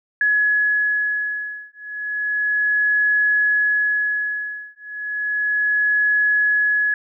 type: beating tone pair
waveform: sine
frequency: 1690 / 1690.33 Hz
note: G#6 / G#6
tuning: +30 / +30 cents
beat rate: 0.33 Hz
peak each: -20 / -20 dBFS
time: 0.21-6.94 s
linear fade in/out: 2 ms
effects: none